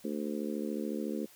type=harmonic tone; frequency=73.9 Hz; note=D2; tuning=11 cents sharp; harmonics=3 / 4 / 5 / 6 / 7; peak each=-36 / -38 / -40 / -42 / -43 dBFS; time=0.04-1.26 s; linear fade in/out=10 ms; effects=white hiss -58 dBFS RMS until 1.35 s